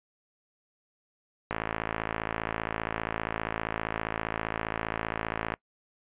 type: click train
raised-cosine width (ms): 0.5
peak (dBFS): -14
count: 223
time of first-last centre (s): 1.51-5.539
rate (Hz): 55.1
effects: noise-tail reverb RT60 0.1 s tail -24 dB re dry + resampled to 8000 Hz